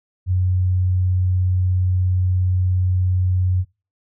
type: tone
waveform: sine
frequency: 91.7 Hz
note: F#2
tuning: 15 cents flat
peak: -15 dBFS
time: 0.26-3.65 s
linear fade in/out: 50 ms
effects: noise-tail reverb RT60 0.3 s tail -23 dB re dry